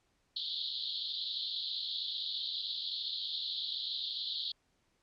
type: band-pass noise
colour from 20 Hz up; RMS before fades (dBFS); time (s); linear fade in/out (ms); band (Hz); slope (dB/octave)
white; -38; 0.36-4.52; 5; 3300 to 4400; 96
effects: pink hiss -75 dBFS RMS until 5.02 s + low-pass 8000 Hz 12 dB/octave